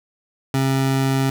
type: tone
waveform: 25% pulse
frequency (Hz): 134.4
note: C3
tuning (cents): +47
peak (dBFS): -13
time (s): 0.54-1.3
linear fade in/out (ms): 2
effects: none